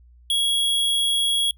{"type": "tone", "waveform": "square", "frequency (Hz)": 3322, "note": "G#7", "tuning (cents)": 0, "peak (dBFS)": -19, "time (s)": [0.3, 1.51], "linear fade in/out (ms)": 2, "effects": ["noise-tail reverb RT60 0.1 s tail -23 dB re dry", "added 60 Hz sine -48 dBFS peak until 1.57 s"]}